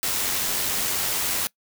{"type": "noise with amplitude modulation", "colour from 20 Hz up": "white", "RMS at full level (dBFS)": -24, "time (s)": [0.03, 1.47], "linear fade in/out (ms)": 0, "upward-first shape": "sine", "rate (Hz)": 93.1, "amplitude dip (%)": 25, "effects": ["noise-tail reverb RT60 0.1 s tail -22 dB re dry"]}